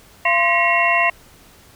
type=tone cluster; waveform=sine; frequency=686 / 1045 / 1912 / 2177 / 2737 Hz; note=F5 / C6 / A#6 / C#7 / F7; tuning=-31 / -2 / +43 / -32 / -36 cents; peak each=-20 dBFS; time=0.25-1.1 s; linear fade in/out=5 ms; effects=pink hiss -48 dBFS RMS until 1.75 s